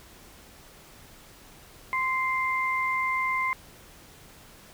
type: tone pair together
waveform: sine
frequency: 1040.2 / 2093 Hz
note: C6 / C7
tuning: -10 / 0 cents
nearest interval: octave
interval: 1210 cents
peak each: -27 dBFS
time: 1.93-3.53 s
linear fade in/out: 0 ms
effects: pink hiss -51 dBFS RMS until 4.73 s